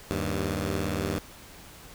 10% pulse tone pair together, 77.78 / 98 Hz, D#2 / G2, 0 / 0 cents, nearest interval major third, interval 400 cents, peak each -22 dBFS, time 0.11-1.19 s, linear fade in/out 0 ms, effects pink hiss -48 dBFS RMS until 1.94 s

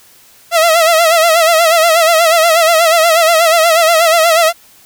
sawtooth tone with vibrato, 659.3 Hz, E5, in tune, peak -3 dBFS, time 0.51-4.53 s, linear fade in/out 50 ms, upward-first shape sine, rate 8.3 Hz, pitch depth 82 cents each way, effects white hiss -44 dBFS RMS until 4.85 s

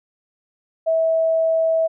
sine tone, 650 Hz, E5, 24 cents flat, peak -15 dBFS, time 0.86-1.88 s, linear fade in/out 20 ms, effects none

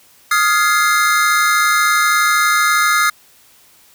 square chord, F minor seventh, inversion third, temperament equal with one note detuned, 1244.5 / 1396.9 / 1686.4 / 2093 Hz, Eb6 / F6 / Ab6 / C7, 0 / 0 / +26 / 0 cents, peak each -16 / -18 / -21 / -19 dBFS, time 0.31-3.1 s, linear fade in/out 5 ms, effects white hiss -49 dBFS RMS until 3.94 s

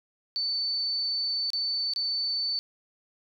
sine tone with dropouts, 4516 Hz, C#8, 31 cents sharp, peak -26 dBFS, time 0.36-2.59 s, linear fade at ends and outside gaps 0 ms, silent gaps 1.503-1.533 / 1.936-1.961 s, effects none

